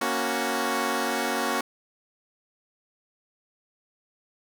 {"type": "chord", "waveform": "10% pulse", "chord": "F# major", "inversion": "first", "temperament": "equal with one note detuned", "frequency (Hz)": [233.8, 277.2, 370], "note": ["A#3", "C#4", "F#4"], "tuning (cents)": [5, 0, 0], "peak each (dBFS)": -21, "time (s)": [0.01, 1.61], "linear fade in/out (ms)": 5, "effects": []}